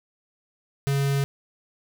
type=tone with notch filter; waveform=square; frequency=139.1 Hz; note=C#3; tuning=6 cents sharp; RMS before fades=-23 dBFS; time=0.87-1.24 s; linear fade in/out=0 ms; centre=870 Hz; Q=1.8; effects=none